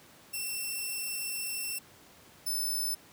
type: tone pair in turn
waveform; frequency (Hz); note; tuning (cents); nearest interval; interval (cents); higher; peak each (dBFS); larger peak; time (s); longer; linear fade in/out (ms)
5% pulse; 2693 / 5275; E7 / E8; +36 / 0; octave; 1164; second; -24; neither; 0.33-1.79 / 2.46-2.95; first; 10
effects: pink hiss -56 dBFS RMS until 3.12 s + high-pass 100 Hz 12 dB/octave